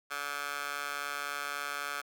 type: tone with high-pass filter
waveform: 15% pulse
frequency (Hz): 143.7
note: D3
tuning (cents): -37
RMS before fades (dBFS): -37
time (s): 0.1-2.02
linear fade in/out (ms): 20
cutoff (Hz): 1200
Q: 2
effects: none